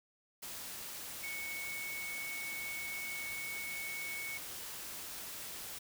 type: tone in noise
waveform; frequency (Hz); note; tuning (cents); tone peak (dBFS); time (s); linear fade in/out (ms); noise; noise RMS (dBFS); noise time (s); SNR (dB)
sine; 2217; C#7; 0; -40; 1.23-4.38; 10; white; -45; 0.42-5.79; +2
effects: none